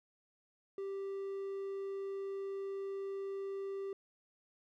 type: tone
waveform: triangle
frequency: 392 Hz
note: G4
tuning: in tune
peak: -36 dBFS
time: 0.78-3.93 s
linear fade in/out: 2 ms
effects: none